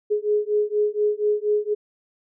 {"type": "beating tone pair", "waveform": "sine", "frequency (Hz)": [417.2, 421.4], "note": ["G#4", "G#4"], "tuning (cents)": [8, 25], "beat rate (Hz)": 4.2, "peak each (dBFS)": -22, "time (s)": [0.1, 1.75], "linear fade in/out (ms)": 20, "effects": []}